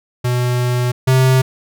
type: tone pair in turn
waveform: square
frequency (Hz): 123.5 / 130.38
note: B2 / C3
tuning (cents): 0 / -6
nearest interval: minor second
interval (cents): 94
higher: second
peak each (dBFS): -15 / -10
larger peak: second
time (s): 0.24-0.92 / 1.07-1.42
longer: first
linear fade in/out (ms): 10
effects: none